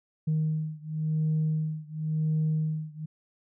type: beating tone pair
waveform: sine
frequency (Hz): 155.56 / 156.5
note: D#3 / D#3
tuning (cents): 0 / +10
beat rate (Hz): 0.94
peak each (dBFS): -27 / -28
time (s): 0.27-3.06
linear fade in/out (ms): 10
effects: tanh soft clip ceiling -20 dBFS